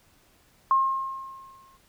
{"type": "tone with exponential decay", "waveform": "sine", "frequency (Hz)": 1070, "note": "C6", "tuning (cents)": 38, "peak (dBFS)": -16, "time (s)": [0.71, 1.77], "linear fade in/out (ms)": 1, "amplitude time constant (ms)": 230, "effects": ["pink hiss -61 dBFS RMS until 1.88 s"]}